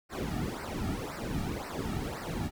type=noise with flanger; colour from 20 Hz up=brown; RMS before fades=-35 dBFS; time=0.09-2.51 s; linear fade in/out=50 ms; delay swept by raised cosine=0.29 to 1.99 ms; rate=1.9 Hz; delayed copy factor=-0.95; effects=none